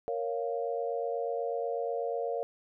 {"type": "chord", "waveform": "sine", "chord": "Bb minor", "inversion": "none", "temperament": "equal", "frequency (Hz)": [466.2, 554.4, 698.5], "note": ["Bb4", "Db5", "F5"], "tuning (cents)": [0, 0, 0], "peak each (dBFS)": [-33, -35, -36], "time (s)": [0.08, 2.43], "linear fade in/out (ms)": 0, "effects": []}